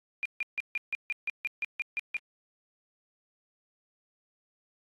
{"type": "tone bursts", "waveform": "sine", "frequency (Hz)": 2412, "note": "D7", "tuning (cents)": 46, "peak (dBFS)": -28, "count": 12, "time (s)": [0.23, 2.168], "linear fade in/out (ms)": 0, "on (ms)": 24, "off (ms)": 150, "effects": ["AAC 32 kbps"]}